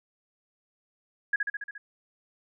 sine tone with echo, 1661.2 Hz, G#6, in tune, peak -21 dBFS, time 1.33-1.36 s, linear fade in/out 5 ms, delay 70 ms, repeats 6, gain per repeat -3 dB, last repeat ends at 1.78 s, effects none

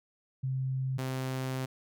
sine / sawtooth tone pair in turn, 131.6 / 130.62 Hz, C3 / C3, +10 / -3 cents, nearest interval unison, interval 13 cents, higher first, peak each -29 / -28 dBFS, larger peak second, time 0.43-0.98 / 0.98-1.66 s, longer second, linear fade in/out 10 ms, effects none

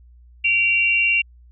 sine tone pair together, 2320 / 2759 Hz, D7 / F7, -22 / -22 cents, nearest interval minor third, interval 300 cents, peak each -21 / -16 dBFS, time 0.44-1.22 s, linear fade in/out 10 ms, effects added 60 Hz sine -45 dBFS peak until 1.51 s

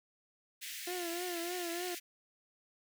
pink high-pass noise, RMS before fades -44 dBFS, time 0.61-2 s, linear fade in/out 20 ms, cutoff 1800 Hz, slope 48 dB/octave
30% pulse tone with vibrato, 349.2 Hz, F4, in tune, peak -35 dBFS, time 0.87-1.95 s, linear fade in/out 5 ms, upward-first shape triangle, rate 3.3 Hz, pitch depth 80 cents each way
effects none

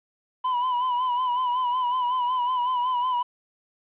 triangle tone with vibrato, 995 Hz, B5, 13 cents sharp, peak -20 dBFS, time 0.44-3.23 s, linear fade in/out 10 ms, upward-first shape sine, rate 5.4 Hz, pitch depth 56 cents each way, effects resampled to 8000 Hz + 9-bit

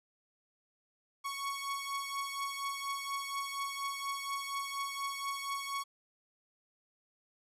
sawtooth beating tone pair, 1108.7 / 1112.9 Hz, C#6 / C#6, 0 / +6 cents, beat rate 4.2 Hz, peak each -34 / -37 dBFS, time 1.24-5.84 s, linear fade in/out 20 ms, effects resampled to 32000 Hz

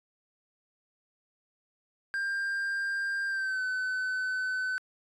triangle tone with pitch glide, 1594 to 1513.3 Hz, G6 to F#6, +28 to +39 cents, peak -27 dBFS, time 2.14-4.78 s, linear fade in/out 0 ms, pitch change -89 cents, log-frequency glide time 3.27-3.62 s, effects resampled to 24000 Hz

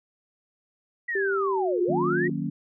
sine linear two-way sweep, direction down then up, 1956 to 338.9 to 1956 Hz, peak -26 dBFS, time 1.08-2.28 s, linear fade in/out 10 ms, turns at 1.83 s
sine tone with pitch glide, 392 to 355.3 Hz, G4 to F4, 0 to +30 cents, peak -24 dBFS, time 1.15-2.3 s, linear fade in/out 5 ms, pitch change -170 cents, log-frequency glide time 1.49-1.8 s
sine chord, D# minor seventh, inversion none, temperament equal, 155.56 / 185 / 233.1 / 277.2 Hz, D#3 / F#3 / A#3 / C#4, 0 / 0 / 0 / 0 cents, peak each -31 / -32 / -32 / -32 dBFS, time 1.88-2.5 s, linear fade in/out 10 ms
effects none

